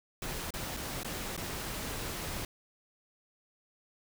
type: noise with dropouts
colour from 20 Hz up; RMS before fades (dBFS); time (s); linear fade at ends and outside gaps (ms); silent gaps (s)
pink; -38; 0.22-2.45; 2; 0.506-0.538 / 0.767-0.77 / 1.033-1.046 / 1.366-1.376
effects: none